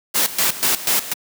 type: noise with tremolo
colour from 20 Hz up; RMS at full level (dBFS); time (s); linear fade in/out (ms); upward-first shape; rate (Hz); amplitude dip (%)
white; -17; 0.14-1.14; 20; square; 4.1; 80
effects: high-pass 150 Hz 12 dB/octave